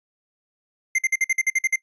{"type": "tone bursts", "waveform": "square", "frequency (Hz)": 2093, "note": "C7", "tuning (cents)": 0, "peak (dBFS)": -18, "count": 10, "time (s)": [0.95, 1.759], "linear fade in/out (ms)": 5, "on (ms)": 35, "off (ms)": 51, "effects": ["noise-tail reverb RT60 0.1 s tail -20 dB re dry", "resampled to 22050 Hz"]}